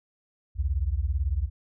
sine beating tone pair, 61.8 / 79.8 Hz, B1 / D#2, +2 / +44 cents, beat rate 18 Hz, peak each -26 / -27 dBFS, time 0.55-1.5 s, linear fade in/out 50 ms, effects none

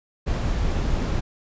brown noise, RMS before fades -23 dBFS, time 0.26-1.21 s, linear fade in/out 20 ms, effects resampled to 16000 Hz

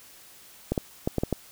clicks, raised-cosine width 2 ms, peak -11 dBFS, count 6, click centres 0.72 / 0.778 / 1.075 / 1.183 / 1.235 / 1.327 s, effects white hiss -51 dBFS RMS until 1.51 s

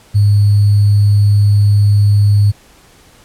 sine tone with sample-and-hold, 102.5 Hz, G#2, 22 cents flat, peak -6 dBFS, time 0.14-2.52 s, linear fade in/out 20 ms, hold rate 4410 Hz, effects pink hiss -45 dBFS RMS until 3.24 s + low-pass 12000 Hz 12 dB/octave

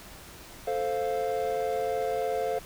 triangle chord, F major, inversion first, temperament equal, 440 / 523.3 / 698.5 Hz, A4 / C5 / F5, 0 / 0 / 0 cents, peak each -29 dBFS, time 0.67-2.59 s, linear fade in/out 5 ms, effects pink hiss -47 dBFS RMS until 2.65 s

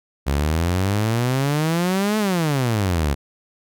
sawtooth exponential two-way sweep, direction up then down, 67.2 to 218.7 to 67.2 Hz, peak -14 dBFS, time 0.26-3.15 s, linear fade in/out 20 ms, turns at 2.18 s, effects none

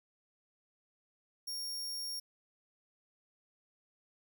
sawtooth tone, 5550 Hz, F8, 12 cents flat, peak -35 dBFS, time 1.47-2.2 s, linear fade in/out 10 ms, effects none

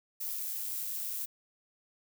violet noise with amplitude modulation, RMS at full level -35 dBFS, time 0.2-1.26 s, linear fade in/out 10 ms, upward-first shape sine, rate 104 Hz, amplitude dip 35%, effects none

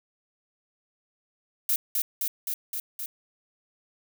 violet noise with echo, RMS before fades -24 dBFS, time 1.69-1.76 s, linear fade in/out 2 ms, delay 260 ms, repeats 5, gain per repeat -2 dB, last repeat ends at 3.06 s, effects none

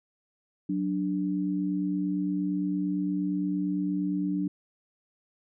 sine tone pair together, 185 / 293.7 Hz, F#3 / D4, 0 / 0 cents, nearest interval minor sixth, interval 800 cents, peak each -29 / -28 dBFS, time 0.69-4.48 s, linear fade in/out 5 ms, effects none

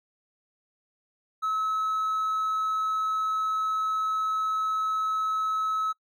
triangle tone, 1292 Hz, E6, 35 cents flat, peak -22 dBFS, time 1.42-5.93 s, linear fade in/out 20 ms, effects noise-tail reverb RT60 0.1 s tail -24 dB re dry + tanh soft clip ceiling -19 dBFS

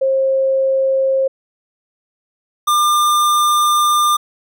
sine / square tone pair in turn, 534 / 1198.8 Hz, C5 / D6, +35 / +35 cents, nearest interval octave + major second, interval 1400 cents, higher second, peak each -12 dBFS, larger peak neither, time 0.01-1.28 / 2.67-4.17 s, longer second, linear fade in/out 10 ms, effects none

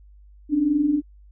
sine tone pair together, 274.4 / 296.4 Hz, C#4 / D4, -17 / +16 cents, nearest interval minor second, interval 133 cents, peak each -25 / -18 dBFS, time 0.49-1.02 s, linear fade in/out 50 ms, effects added 50 Hz sine -46 dBFS peak until 1.31 s

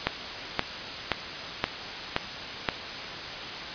click train, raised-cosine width 0.3 ms, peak -6 dBFS, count 6, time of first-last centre 0.07-2.688 s, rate 1.91 Hz, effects white hiss -35 dBFS RMS until 3.74 s + resampled to 11025 Hz

